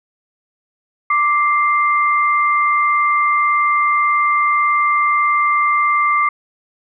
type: tone pair together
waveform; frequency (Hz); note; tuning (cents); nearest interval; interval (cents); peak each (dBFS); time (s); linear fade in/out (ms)
sine; 1174.7 / 2093; D6 / C7; 0 / 0; minor seventh; 1000; -13 / -18; 1.1-6.29; 5
effects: none